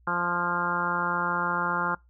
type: harmonic tone with a mistuned harmonic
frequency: 174.61 Hz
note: F3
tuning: in tune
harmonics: 1 / 2 / 3 / 4 / 5 / 6 / 7 / 8 / 9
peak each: -35 / -38 / -38 / -41 / -32 / -31 / -33 / -29 / -40 dBFS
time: 0.07-1.95 s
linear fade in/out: 5 ms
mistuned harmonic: 9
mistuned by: +39 cents
effects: noise-tail reverb RT60 0.2 s tail -24 dB re dry + added 60 Hz sine -56 dBFS peak until 2.09 s